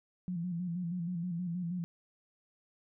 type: tone with vibrato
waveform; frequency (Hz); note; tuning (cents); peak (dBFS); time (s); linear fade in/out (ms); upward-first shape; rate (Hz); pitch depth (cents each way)
sine; 174.61; F3; 0; -33; 0.28-1.84; 0; square; 6.3; 62
effects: none